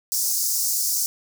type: high-pass noise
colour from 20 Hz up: pink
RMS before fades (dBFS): -23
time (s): 0.12-1.06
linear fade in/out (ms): 0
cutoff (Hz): 5100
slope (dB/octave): 48
effects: none